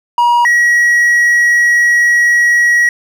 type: tone pair in turn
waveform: triangle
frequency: 956 / 1912 Hz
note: A#5 / A#6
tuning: +43 / +43 cents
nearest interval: octave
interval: 1200 cents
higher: second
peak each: -5 dBFS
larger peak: neither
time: 0.18-0.45 / 0.45-2.89 s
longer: second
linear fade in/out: 2 ms
effects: none